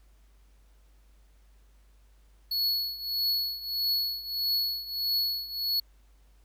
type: tone with tremolo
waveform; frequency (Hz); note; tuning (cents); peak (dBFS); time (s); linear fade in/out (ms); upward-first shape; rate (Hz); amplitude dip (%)
square; 4382; C#8; -21; -24; 2.51-5.8; 5; triangle; 1.6; 85
effects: added 50 Hz sine -56 dBFS peak until 6.44 s + pink hiss -69 dBFS RMS until 6.44 s